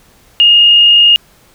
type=tone with frequency modulation; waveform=sine; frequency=2845 Hz; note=F7; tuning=31 cents sharp; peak=-3 dBFS; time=0.4-1.16 s; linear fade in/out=0 ms; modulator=41 Hz; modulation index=0.67; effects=pink hiss -47 dBFS RMS until 1.54 s